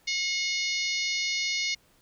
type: harmonic tone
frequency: 723 Hz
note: F#5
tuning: 40 cents flat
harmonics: 3 / 4 / 5 / 6 / 7 / 8 / 9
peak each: -30 / -37 / -36 / -33 / -34 / -38 / -40 dBFS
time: 0.07-1.75 s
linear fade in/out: 10 ms
effects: pink hiss -63 dBFS RMS until 2.01 s